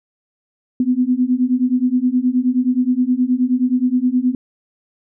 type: beating tone pair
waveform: sine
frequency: 246.2 / 255.7 Hz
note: B3 / C4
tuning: -5 / -40 cents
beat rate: 9.5 Hz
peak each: -17 / -16 dBFS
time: 0.8-4.35 s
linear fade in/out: 2 ms
effects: none